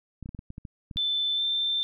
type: clicks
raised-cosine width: 5 ms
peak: -26 dBFS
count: 10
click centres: 0.227 / 0.259 / 0.291 / 0.348 / 0.391 / 0.504 / 0.581 / 0.652 / 0.912 / 0.961 s
type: tone with pitch glide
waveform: sine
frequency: 3527 to 3564 Hz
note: A7 to A7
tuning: +3 to +22 cents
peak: -24 dBFS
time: 0.97-1.83 s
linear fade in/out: 0 ms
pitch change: +19 cents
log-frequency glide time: 1.35-1.42 s
effects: none